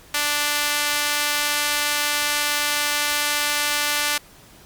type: tone with high-pass filter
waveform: sawtooth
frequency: 293.7 Hz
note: D4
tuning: in tune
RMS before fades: -22 dBFS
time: 0.14-4.18 s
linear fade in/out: 5 ms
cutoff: 1600 Hz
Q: 0.65
effects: pink hiss -48 dBFS RMS until 4.65 s + MP3 96 kbps